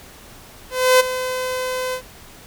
sawtooth tone with ADSR envelope, 510 Hz, C5, 44 cents flat, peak -5 dBFS, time 0.7-2.02 s, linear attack 300 ms, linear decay 16 ms, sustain -13 dB, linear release 84 ms, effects pink hiss -43 dBFS RMS until 2.46 s

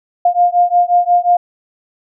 sine beating tone pair, 703 / 708.6 Hz, F5 / F5, +11 / +25 cents, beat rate 5.6 Hz, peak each -12 dBFS, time 0.25-1.37 s, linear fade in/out 5 ms, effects none

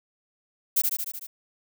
violet noise with echo, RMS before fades -21 dBFS, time 0.76-0.82 s, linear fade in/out 10 ms, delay 75 ms, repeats 6, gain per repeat -3 dB, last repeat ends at 1.27 s, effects none

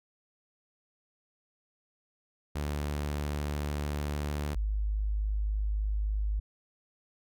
sawtooth / sine tone pair in turn, 73.42 / 51.76 Hz, D2 / G#1, 0 / -5 cents, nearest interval tritone, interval 605 cents, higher first, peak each -27 dBFS, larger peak neither, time 2.55-4.55 / 4.55-6.4 s, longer first, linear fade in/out 10 ms, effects none

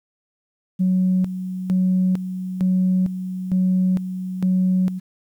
sine tone with tremolo, 185 Hz, F#3, in tune, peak -14 dBFS, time 0.79-5 s, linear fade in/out 20 ms, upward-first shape square, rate 1.1 Hz, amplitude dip 70%, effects tanh soft clip ceiling -11 dBFS + 9-bit

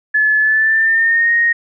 sine tone with pitch glide, 1721 to 1866 Hz, A6 to A#6, -39 to +1 cents, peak -10 dBFS, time 0.14-1.53 s, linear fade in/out 10 ms, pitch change +140 cents, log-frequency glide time 0.39-1.32 s, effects none

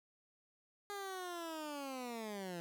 15% pulse linear sweep, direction down, 410.2 to 167.6 Hz, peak -36 dBFS, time 0.9-2.6 s, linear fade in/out 0 ms, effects none

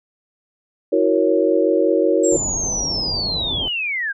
sine chord, F# dominant seventh, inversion third, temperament equal with one note detuned, 324.7 / 370 / 466.2 / 554.4 Hz, E4 / F#4 / A#4 / C#5, -26 / 0 / 0 / 0 cents, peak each -19 dBFS, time 0.92-2.37 s, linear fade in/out 10 ms
sine linear sweep, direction down, 7650 to 1547 Hz, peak -20 dBFS, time 2.23-4.13 s, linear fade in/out 20 ms
pink low-pass noise, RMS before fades -29 dBFS, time 2.32-3.68 s, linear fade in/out 0 ms, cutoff 950 Hz, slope 48 dB/octave
effects none

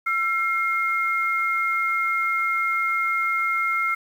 sine tone pair together, 1347 / 2135 Hz, E6 / C7, +37 / +34 cents, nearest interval minor sixth, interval 797 cents, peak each -23 dBFS, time 0.06-3.95 s, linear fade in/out 10 ms, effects 8-bit

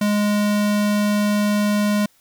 square tone, 207.4 Hz, G#3, 2 cents flat, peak -17 dBFS, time 0.01-2.06 s, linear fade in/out 5 ms, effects white hiss -58 dBFS RMS until 2.2 s

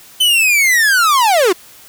45% pulse linear sweep, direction down, 3069 to 328.7 Hz, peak -9 dBFS, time 0.2-1.53 s, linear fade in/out 10 ms, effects white hiss -41 dBFS RMS until 1.88 s

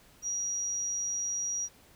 sine tone, 5750 Hz, F8, 50 cents sharp, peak -30 dBFS, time 0.22-1.69 s, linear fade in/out 50 ms, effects pink hiss -59 dBFS RMS until 1.95 s

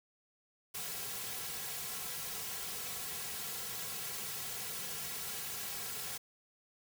white noise with comb filter, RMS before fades -41 dBFS, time 0.74-6.18 s, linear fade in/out 10 ms, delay 3.3 ms, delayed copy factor -0.9, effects none

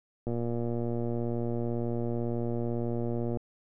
click train, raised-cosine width 2 ms, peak -20 dBFS, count 367, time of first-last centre 0.27-3.372 s, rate 118 Hz, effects none

